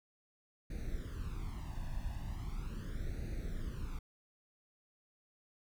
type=noise with flanger; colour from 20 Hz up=brown; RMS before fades=-40 dBFS; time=0.7-3.99 s; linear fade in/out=5 ms; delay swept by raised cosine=0.47 to 1.14 ms; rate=0.39 Hz; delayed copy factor=+0.85; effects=none